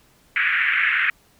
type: band-pass noise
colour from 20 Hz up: pink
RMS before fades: -20 dBFS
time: 0.36-1.1 s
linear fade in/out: 2 ms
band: 1500 to 2500 Hz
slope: 48 dB/octave
effects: pink hiss -57 dBFS RMS until 1.39 s